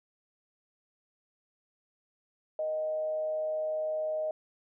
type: tone with frequency modulation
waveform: sine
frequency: 622.3 Hz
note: D#5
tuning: in tune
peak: -29 dBFS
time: 2.59-4.31 s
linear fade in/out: 2 ms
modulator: 155 Hz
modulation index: 0.21
effects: none